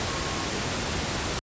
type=tone in noise; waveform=sine; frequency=1086 Hz; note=C#6; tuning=36 cents flat; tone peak=-38 dBFS; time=0.07-0.49 s; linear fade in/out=0 ms; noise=pink; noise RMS=-28 dBFS; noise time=0-1.39 s; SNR=-13 dB; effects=high-pass 60 Hz 12 dB/octave + resampled to 16000 Hz